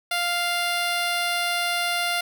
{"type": "tone", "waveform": "10% pulse", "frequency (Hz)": 698.5, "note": "F5", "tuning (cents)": 0, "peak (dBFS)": -14, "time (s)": [0.11, 2.21], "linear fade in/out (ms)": 5, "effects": []}